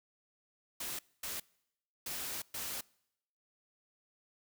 white noise bursts at uneven times, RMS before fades -40 dBFS, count 4, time 0.8-0.99 / 1.23-1.4 / 2.06-2.42 / 2.54-2.81 s, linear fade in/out 5 ms, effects noise-tail reverb RT60 0.8 s tail -25 dB re dry

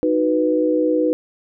sine chord, B major, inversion first, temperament equal, 311.1 / 370 / 493.9 Hz, D#4 / F#4 / B4, 0 / 0 / 0 cents, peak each -18 / -24 / -18 dBFS, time 0.03-1.13 s, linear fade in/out 0 ms, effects none

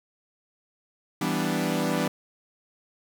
sawtooth chord, E minor seventh, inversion none, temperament equal, 164.81 / 196 / 246.9 / 293.7 Hz, E3 / G3 / B3 / D4, 0 / 0 / 0 / 0 cents, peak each -26 dBFS, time 1.21-2.08 s, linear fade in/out 5 ms, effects 9-bit

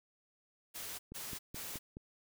white noise bursts, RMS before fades -44 dBFS, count 3, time 0.74-1.79 s, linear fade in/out 20 ms, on 250 ms, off 150 ms
click train, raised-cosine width 3 ms, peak -33 dBFS, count 5, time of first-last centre 1.12-1.969 s, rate 4.71 Hz
effects none

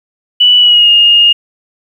sine tone with pitch glide, 2960 to 2843 Hz, F#7 to F7, 0 to +30 cents, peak -3 dBFS, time 0.4-1.33 s, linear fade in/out 10 ms, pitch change -70 cents, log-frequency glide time 0.58-0.9 s, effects 7-bit

